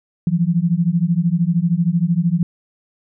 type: beating tone pair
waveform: sine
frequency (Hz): 164.7 / 177.7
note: E3 / F3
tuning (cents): -1 / +30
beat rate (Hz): 13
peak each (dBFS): -17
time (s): 0.27-2.43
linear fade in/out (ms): 2
effects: none